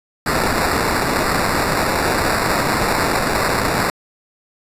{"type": "noise with sample-and-hold", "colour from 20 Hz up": "violet", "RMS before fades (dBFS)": -18, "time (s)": [0.26, 3.9], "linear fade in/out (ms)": 2, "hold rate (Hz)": 3150, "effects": ["resampled to 32000 Hz"]}